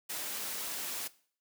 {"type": "noise", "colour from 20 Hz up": "white", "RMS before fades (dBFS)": -38, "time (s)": [0.09, 1.08], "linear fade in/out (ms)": 10, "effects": ["noise-tail reverb RT60 0.5 s tail -19 dB re dry", "high-pass 200 Hz 12 dB/octave"]}